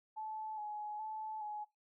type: tone with vibrato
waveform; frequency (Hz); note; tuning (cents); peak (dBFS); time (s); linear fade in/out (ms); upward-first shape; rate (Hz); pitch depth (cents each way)
sine; 855; A5; -50; -40; 0.16-1.65; 20; square; 1.2; 27
effects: noise-tail reverb RT60 0.2 s tail -20 dB re dry